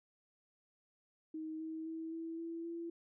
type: tone with pitch steps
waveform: sine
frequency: 315.2 / 319.4 / 323.7 / 328 / 332.4 / 336.8 Hz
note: D#4 / D#4 / E4 / E4 / E4 / E4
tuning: +23 / +45 / -31 / -9 / +15 / +37 cents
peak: -40 dBFS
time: 1.34-2.9 s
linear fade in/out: 5 ms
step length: 260 ms
effects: none